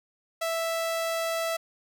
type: tone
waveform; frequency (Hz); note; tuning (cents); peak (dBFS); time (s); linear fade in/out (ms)
sawtooth; 659.3; E5; 0; -23; 0.41-1.57; 10
effects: none